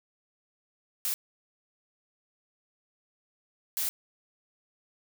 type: noise bursts at uneven times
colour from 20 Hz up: blue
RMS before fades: -30 dBFS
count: 2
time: 1.05-1.14 / 3.77-3.89 s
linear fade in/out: 0 ms
effects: none